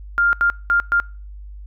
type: tone bursts at uneven times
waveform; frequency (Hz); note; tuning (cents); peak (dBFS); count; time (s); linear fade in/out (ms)
sine; 1400; F6; +4; -13; 4; 0.18-0.33 / 0.41-0.5 / 0.7-0.8 / 0.92-1; 0
effects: noise-tail reverb RT60 0.4 s tail -25 dB re dry + added 50 Hz sine -33 dBFS peak until 1.66 s